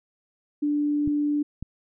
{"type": "tone", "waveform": "sine", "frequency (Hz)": 293.7, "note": "D4", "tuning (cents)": 0, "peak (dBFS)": -21, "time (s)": [0.62, 1.43], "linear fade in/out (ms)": 10}
{"type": "clicks", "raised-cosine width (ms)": 5, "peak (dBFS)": -20, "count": 2, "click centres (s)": [1.076, 1.626]}
{"effects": []}